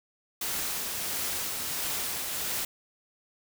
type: noise with tremolo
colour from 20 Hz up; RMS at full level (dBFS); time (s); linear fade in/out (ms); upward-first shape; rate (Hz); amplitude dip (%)
white; -31; 0.41-2.65; 5; triangle; 1.5; 30
effects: none